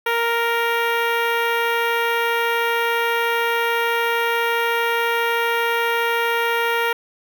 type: tone with notch filter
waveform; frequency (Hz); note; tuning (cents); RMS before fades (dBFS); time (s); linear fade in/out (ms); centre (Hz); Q
10% pulse; 466.2; A#4; 0; -20; 0.06-6.93; 5; 7300; 0.51
effects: none